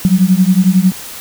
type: beating tone pair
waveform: sine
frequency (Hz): 180.5 / 191.5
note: F#3 / G3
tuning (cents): -43 / -40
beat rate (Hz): 11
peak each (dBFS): -10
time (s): 0.05-0.92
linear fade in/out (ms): 0
effects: white hiss -29 dBFS RMS until 1.2 s